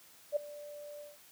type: tone with ADSR envelope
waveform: sine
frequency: 587.3 Hz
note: D5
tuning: in tune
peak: -25 dBFS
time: 0.32-1.18 s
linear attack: 43 ms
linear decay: 8 ms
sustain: -19 dB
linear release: 180 ms
effects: white hiss -59 dBFS RMS until 1.31 s + high-pass 80 Hz 12 dB/octave